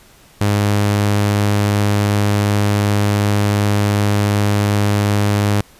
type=tone; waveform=sawtooth; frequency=102.7 Hz; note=G#2; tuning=19 cents flat; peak=-9 dBFS; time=0.41-5.61 s; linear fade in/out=0 ms; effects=pink hiss -47 dBFS RMS until 5.79 s + resampled to 32000 Hz